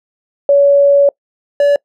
sine / triangle tone pair in turn, 565 / 573.2 Hz, C#5 / D5, +33 / -42 cents, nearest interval unison, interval 25 cents, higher second, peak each -5 dBFS, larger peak neither, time 0.49-1.09 / 1.6-1.76 s, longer first, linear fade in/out 2 ms, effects noise-tail reverb RT60 0.1 s tail -25 dB re dry

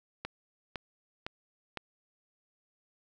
click train, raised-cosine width 0.3 ms, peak -20 dBFS, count 4, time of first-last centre 0.25-1.773 s, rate 1.97 Hz, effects none

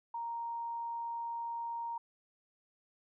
sine tone, 932.3 Hz, A#5, in tune, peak -36 dBFS, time 0.14-1.98 s, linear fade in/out 5 ms, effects none

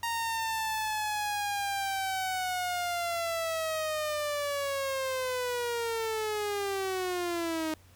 sawtooth linear sweep, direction down, 932.3 to 311.1 Hz, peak -26 dBFS, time 0.03-7.74 s, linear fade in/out 2 ms, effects added 90 Hz sine -56 dBFS peak until 7.95 s + pink hiss -61 dBFS RMS until 7.95 s

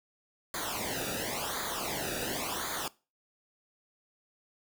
pink noise with flanger, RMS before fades -35 dBFS, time 0.54-2.88 s, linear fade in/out 2 ms, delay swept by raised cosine 0.36 to 0.95 ms, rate 0.93 Hz, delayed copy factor -0.85, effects noise-tail reverb RT60 0.3 s tail -21 dB re dry

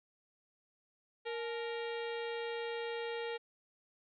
harmonic tone with a mistuned harmonic, 466.2 Hz, A#4, in tune, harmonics 1 / 2 / 3 / 4 / 5 / 6 / 7 / 8 / 9, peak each -38 / -46 / -51 / -48 / -50 / -52 / -53 / -56 / -60 dBFS, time 1.25-3.38 s, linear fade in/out 20 ms, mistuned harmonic 2, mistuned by -140 cents, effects none

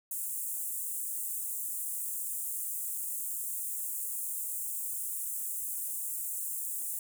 pink high-pass noise, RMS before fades -36 dBFS, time 0.11-6.99 s, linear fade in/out 2 ms, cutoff 7800 Hz, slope 48 dB/octave, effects none

